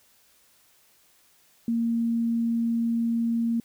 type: tone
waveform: sine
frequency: 231.5 Hz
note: A#3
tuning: 12 cents flat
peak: -22 dBFS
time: 1.68-3.6 s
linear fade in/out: 2 ms
effects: white hiss -61 dBFS RMS until 3.64 s